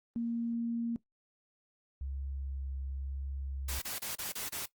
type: tone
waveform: sine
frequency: 233.1 Hz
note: A#3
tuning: in tune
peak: -31 dBFS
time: 0.16-0.96 s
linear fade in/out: 0 ms
type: tone with vibrato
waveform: sine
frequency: 67.7 Hz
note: C#2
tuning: 40 cents flat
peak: -36 dBFS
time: 2.01-3.79 s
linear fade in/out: 0 ms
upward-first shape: triangle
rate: 0.98 Hz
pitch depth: 16 cents each way
type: noise bursts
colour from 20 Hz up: white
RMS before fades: -38 dBFS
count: 6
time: 3.68-4.66 s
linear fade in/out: 10 ms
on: 140 ms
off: 28 ms
effects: noise-tail reverb RT60 0.1 s tail -18 dB re dry + Opus 24 kbps